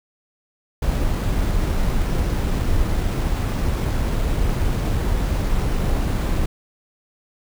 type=noise with sample-and-hold; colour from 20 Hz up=brown; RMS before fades=-20 dBFS; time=0.82-6.46 s; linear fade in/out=5 ms; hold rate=11025 Hz; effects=none